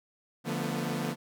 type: chord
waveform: sawtooth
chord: B half-diminished seventh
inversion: first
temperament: equal with one note detuned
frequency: 146.83 / 174.61 / 223.8 / 246.9 Hz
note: D3 / F3 / A3 / B3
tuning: 0 / 0 / +30 / 0 cents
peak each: -32 dBFS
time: 0.44-1.16 s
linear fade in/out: 50 ms
effects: none